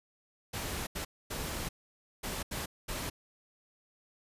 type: noise bursts at uneven times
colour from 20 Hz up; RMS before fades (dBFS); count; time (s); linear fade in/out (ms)
pink; -37; 6; 0.53-0.87 / 0.95-1.05 / 1.3-1.69 / 2.23-2.43 / 2.51-2.66 / 2.88-3.1; 10
effects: resampled to 32000 Hz